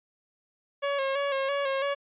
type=tone with vibrato; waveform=sawtooth; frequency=552 Hz; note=C#5; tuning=7 cents flat; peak=-22 dBFS; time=0.82-1.95 s; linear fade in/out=20 ms; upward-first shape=square; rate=3 Hz; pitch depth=37 cents each way; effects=resampled to 8000 Hz